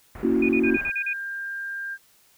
pink low-pass noise, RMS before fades -40 dBFS, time 0.15-0.9 s, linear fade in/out 2 ms, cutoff 2100 Hz, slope 24 dB/octave
sine chord, F# dominant seventh, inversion first, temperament equal, 233.1 / 277.2 / 329.6 / 370 Hz, A#3 / C#4 / E4 / F#4, 0 / 0 / 0 / 0 cents, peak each -24 dBFS, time 0.23-0.77 s, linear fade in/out 5 ms
sine tone bursts, 2464 Hz, D#7, 17 cents flat, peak -24 dBFS, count 7, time 0.42-1.132 s, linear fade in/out 5 ms, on 70 ms, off 37 ms
sine tone, 1596 Hz, G6, 31 cents sharp, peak -29 dBFS, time 0.63-1.98 s, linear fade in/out 50 ms
effects white hiss -59 dBFS RMS until 2.37 s

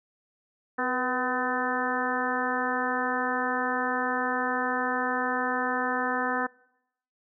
harmonic tone with a mistuned harmonic, 253.3 Hz, B3, 44 cents sharp, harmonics 1 / 2 / 3 / 4 / 5 / 6 / 7, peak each -33 / -33 / -33 / -33 / -33 / -33 / -33 dBFS, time 0.78-6.47 s, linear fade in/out 10 ms, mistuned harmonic 2, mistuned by -44 cents, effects noise-tail reverb RT60 0.8 s tail -24 dB re dry

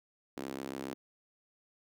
sawtooth tone with high-pass filter, 67.1 Hz, C2, 44 cents sharp, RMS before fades -41 dBFS, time 0.37-0.94 s, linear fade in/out 0 ms, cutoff 290 Hz, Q 2, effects none

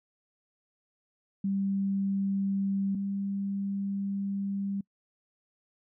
sine tone pair in turn, 196.2 / 197.91 Hz, G3 / G3, +2 / +17 cents, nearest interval unison, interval 15 cents, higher second, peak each -26 / -29 dBFS, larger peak first, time 1.44-2.95 / 2.95-4.81 s, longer second, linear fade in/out 5 ms, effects noise-tail reverb RT60 0.1 s tail -26 dB re dry

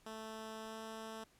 10% pulse tone with pitch glide, 220.1 to 221.6 Hz, A3 to A3, +1 to +13 cents, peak -37 dBFS, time 0.06-1.24 s, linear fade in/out 5 ms, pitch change +12 cents, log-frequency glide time 0.6-0.81 s, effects pink hiss -69 dBFS RMS until 1.39 s + low-pass 12000 Hz 12 dB/octave

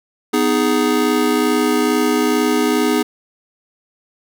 square chord, G# minor, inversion first, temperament just, 249.2 / 311.5 / 415.3 Hz, B3 / D#4 / G#4, +16 / +2 / 0 cents, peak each -19 dBFS, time 0.33-3.03 s, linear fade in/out 10 ms, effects none

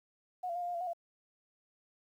sine tone with pitch steps, 728 / 683 / 710 / 701 / 707 / 683 / 729 / 683 Hz, F#5 / F5 / F5 / F5 / F5 / F5 / F#5 / F5, -28 / -39 / +28 / +6 / +21 / -39 / -26 / -39 cents, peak -34 dBFS, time 0.43-0.934 s, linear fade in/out 10 ms, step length 63 ms, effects 11-bit

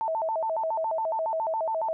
sine tone with vibrato, 758 Hz, F#5, 42 cents sharp, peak -25 dBFS, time 0.01-1.93 s, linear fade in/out 0 ms, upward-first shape square, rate 7.2 Hz, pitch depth 280 cents each way, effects none

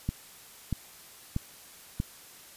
click train, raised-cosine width 5 ms, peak -16 dBFS, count 4, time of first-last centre 0.09-2.001 s, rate 1.57 Hz, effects white hiss -51 dBFS RMS until 2.56 s + resampled to 32000 Hz

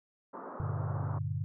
white band-pass noise, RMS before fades -44 dBFS, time 0.33-1.19 s, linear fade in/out 10 ms, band 180 to 1300 Hz, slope 48 dB/octave
sine chord, G minor, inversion none, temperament just, 98 / 117.6 / 147 Hz, G2 / Bb2 / D3, 0 / +16 / +2 cents, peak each -35 / -37 / -36 dBFS, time 0.6-1.44 s, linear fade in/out 0 ms
effects none

